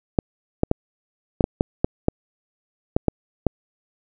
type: clicks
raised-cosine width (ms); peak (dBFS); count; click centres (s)
2; -3; 11; 0.188 / 0.634 / 0.714 / 1.408 / 1.441 / 1.609 / 1.845 / 2.084 / 2.965 / 3.083 / 3.467
effects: none